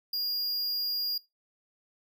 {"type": "tone", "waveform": "square", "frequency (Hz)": 4835, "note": "D8", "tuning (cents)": 50, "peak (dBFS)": -29, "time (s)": [0.13, 1.18], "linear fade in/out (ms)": 5, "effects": ["noise-tail reverb RT60 0.2 s tail -20 dB re dry"]}